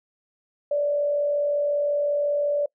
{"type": "tone with frequency modulation", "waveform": "sine", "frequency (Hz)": 581, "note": "D5", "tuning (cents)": -19, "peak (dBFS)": -20, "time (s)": [0.71, 2.66], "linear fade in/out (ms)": 5, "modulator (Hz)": 45.5, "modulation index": 0.29, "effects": ["noise-tail reverb RT60 0.1 s tail -24 dB re dry"]}